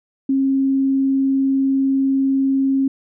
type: tone with vibrato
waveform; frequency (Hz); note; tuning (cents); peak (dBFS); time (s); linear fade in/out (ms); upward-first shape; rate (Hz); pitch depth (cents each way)
sine; 270; C#4; -45; -14; 0.29-2.88; 5; triangle; 20; 13
effects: none